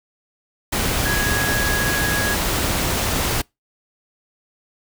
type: tone in noise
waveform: sine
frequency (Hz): 1661.2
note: G#6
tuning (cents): 0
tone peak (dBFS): -22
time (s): 1.05-2.35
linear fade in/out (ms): 10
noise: pink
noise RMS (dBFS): -21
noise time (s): 0.72-3.42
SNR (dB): -4
effects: noise-tail reverb RT60 0.2 s tail -26 dB re dry